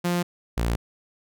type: tone pair in turn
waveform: sawtooth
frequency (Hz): 175.4 / 57.86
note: F3 / A#1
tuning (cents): +8 / -12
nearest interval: octave + perfect fifth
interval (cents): 1920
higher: first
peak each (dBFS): -18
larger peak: neither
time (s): 0.04-0.23 / 0.57-0.76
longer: neither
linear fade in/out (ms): 10
effects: none